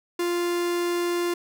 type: tone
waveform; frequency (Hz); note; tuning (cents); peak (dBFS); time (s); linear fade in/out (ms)
45% pulse; 348.7; F4; -3; -23; 0.19-1.34; 5
effects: none